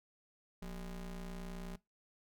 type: ring-modulated tone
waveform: square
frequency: 103.83 Hz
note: G#2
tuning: in tune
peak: -40 dBFS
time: 0.62-1.76 s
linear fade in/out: 5 ms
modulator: 74 Hz
effects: noise-tail reverb RT60 0.2 s tail -21 dB re dry